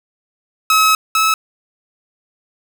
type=tone pair in turn; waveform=sawtooth; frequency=1284 / 1297.4 Hz; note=E6 / E6; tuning=-46 / -28 cents; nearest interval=unison; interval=18 cents; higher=second; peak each=-6 / -8 dBFS; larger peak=first; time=0.7-0.95 / 1.15-1.34 s; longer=first; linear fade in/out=2 ms; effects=none